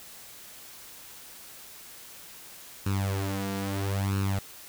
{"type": "tone with flanger", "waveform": "sawtooth", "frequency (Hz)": 98, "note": "G2", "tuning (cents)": 0, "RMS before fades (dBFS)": -29, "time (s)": [2.86, 4.39], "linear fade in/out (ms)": 5, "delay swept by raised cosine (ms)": [0.73, 4.33], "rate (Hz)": 0.76, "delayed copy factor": 0.85, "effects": ["white hiss -47 dBFS RMS until 4.68 s"]}